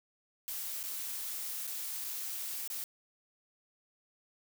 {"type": "noise with dropouts", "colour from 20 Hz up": "blue", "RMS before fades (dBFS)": -39, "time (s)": [0.48, 2.84], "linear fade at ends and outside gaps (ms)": 0, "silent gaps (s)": [[0.83, 0.838], [1.669, 1.675], [2.043, 2.047], [2.676, 2.701]], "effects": []}